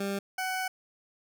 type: tone pair in turn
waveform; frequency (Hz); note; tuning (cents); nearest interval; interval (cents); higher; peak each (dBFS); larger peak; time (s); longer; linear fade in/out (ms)
20% pulse; 198.3 / 748.7; G3 / F#5; +20 / +20; octave + major seventh; 2300; second; -25; neither; 0-0.19 / 0.38-0.68; second; 5
effects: none